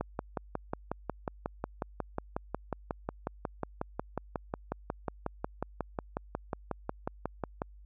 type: click train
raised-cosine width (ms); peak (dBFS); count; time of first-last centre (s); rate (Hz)
1; -18; 43; 0.01-7.619; 5.52
effects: added 50 Hz sine -50 dBFS peak until 7.85 s